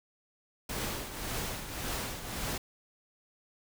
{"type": "noise with tremolo", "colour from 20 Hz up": "pink", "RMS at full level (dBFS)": -34, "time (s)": [0.69, 2.58], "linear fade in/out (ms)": 5, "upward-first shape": "triangle", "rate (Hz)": 1.8, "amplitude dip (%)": 65, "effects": []}